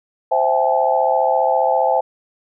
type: chord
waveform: sine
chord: A minor seventh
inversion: first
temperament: equal with one note detuned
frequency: 523.3 / 659.3 / 784 / 858.9 Hz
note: C5 / E5 / G5 / A5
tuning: 0 / 0 / 0 / -42 cents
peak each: -19 dBFS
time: 0.31-2.01 s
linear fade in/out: 10 ms
effects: none